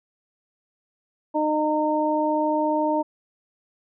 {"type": "harmonic tone", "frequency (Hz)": 305.7, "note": "D#4", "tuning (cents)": -30, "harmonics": [1, 2, 3], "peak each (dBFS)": [-24, -24, -24], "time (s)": [1.34, 3.03], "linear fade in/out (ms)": 20, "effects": []}